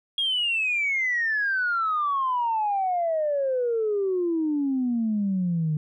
sine exponential sweep, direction down, 3297 to 150 Hz, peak -21 dBFS, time 0.18-5.77 s, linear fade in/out 2 ms, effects tanh soft clip ceiling -17 dBFS

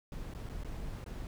brown noise with dropouts, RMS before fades -41 dBFS, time 0.12-1.27 s, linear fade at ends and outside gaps 1 ms, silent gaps 0.338-0.348 / 0.49-0.496 / 0.636-0.646 / 1.042-1.062 s, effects none

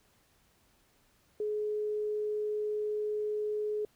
sine tone, 422.6 Hz, G#4, 30 cents sharp, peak -30 dBFS, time 1.4-3.85 s, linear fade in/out 2 ms, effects pink hiss -68 dBFS RMS until 3.95 s

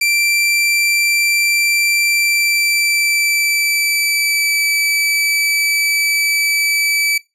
sawtooth tone with pitch glide, 2349 to 2307 Hz, D7 to D7, 0 to -31 cents, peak -10 dBFS, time 0.01-7.18 s, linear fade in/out 5 ms, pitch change -31 cents, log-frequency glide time 2.1-4.66 s, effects noise-tail reverb RT60 0.2 s tail -19 dB re dry + resampled to 32000 Hz

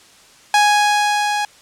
sawtooth tone with level ramp, 830.6 Hz, G#5, in tune, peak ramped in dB -6 to -14 dBFS, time 0.54-1.45 s, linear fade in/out 2 ms, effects white hiss -47 dBFS RMS until 1.61 s + low-pass 8000 Hz 12 dB/octave

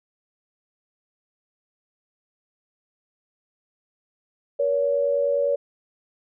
sine tone pair together, 475.1 / 565 Hz, A#4 / C#5, +33 / +33 cents, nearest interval minor third, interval 300 cents, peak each -25 / -20 dBFS, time 4.59-5.56 s, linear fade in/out 10 ms, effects none

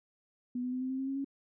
sine tone with pitch steps, 246.9 / 250.8 / 254.7 / 258.7 / 262.8 / 266.9 / 271.1 / 275.4 Hz, B3 / B3 / C4 / C4 / C4 / C4 / C#4 / C#4, 0 / +27 / -46 / -19 / +8 / +35 / -38 / -11 cents, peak -32 dBFS, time 0.55-1.246 s, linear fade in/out 5 ms, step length 87 ms, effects none

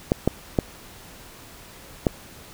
clicks, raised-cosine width 2 ms, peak -4 dBFS, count 4, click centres 0.119 / 0.276 / 0.588 / 2.068 s, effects pink hiss -45 dBFS RMS until 2.53 s

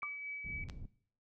sine tone with tremolo, 2286 Hz, D7, 47 cents flat, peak -39 dBFS, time 0.02-0.64 s, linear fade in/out 2 ms, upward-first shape sine, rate 4.3 Hz, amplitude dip 30%
sine tone with exponential decay, 1174.7 Hz, D6, in tune, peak -34 dBFS, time 0.03-0.11 s, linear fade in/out 0 ms, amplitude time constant 16 ms
pink low-pass noise, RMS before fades -46 dBFS, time 0.44-0.86 s, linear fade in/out 5 ms, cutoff 170 Hz, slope 12 dB/octave
clicks, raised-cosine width 0.2 ms, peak -38 / -30 dBFS, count 2, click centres 0.687 / 0.698 s
effects noise-tail reverb RT60 0.5 s tail -17 dB re dry

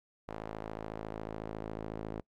sawtooth tone with band-pass filter sweep, 54 Hz, A1, 32 cents flat, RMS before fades -41 dBFS, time 0.28-2.21 s, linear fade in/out 5 ms, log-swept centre 700 to 410 Hz, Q 0.9, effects noise-tail reverb RT60 0.1 s tail -24 dB re dry + MP3 96 kbps

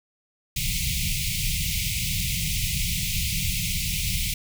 pink band-stop noise, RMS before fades -26 dBFS, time 0.56-4.34 s, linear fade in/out 5 ms, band 190 to 2100 Hz, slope 96 dB/octave, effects none

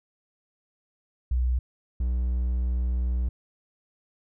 sine / triangle tone pair in turn, 62 / 61.43 Hz, B1 / B1, +7 / -9 cents, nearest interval unison, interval 16 cents, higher first, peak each -21 dBFS, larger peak neither, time 1.31-1.59 / 2-3.29 s, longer second, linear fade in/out 5 ms, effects none

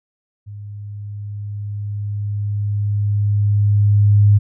sine tone with level ramp, 102.9 Hz, G#2, 16 cents flat, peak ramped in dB -30 to -7 dBFS, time 0.46-4.39 s, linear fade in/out 20 ms, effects none

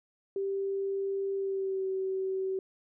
sine tone with pitch glide, 392 to 380.8 Hz, G4 to F#4, 0 to +50 cents, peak -29 dBFS, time 0.36-2.59 s, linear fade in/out 2 ms, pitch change -50 cents, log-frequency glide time 1.35-1.87 s, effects none

